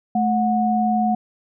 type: tone pair together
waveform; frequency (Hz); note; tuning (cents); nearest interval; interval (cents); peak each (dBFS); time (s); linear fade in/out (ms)
sine; 217.4 / 731.2; A3 / F#5; -21 / -21; octave + major sixth; 2100; -19; 0.15-1.15; 5
effects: none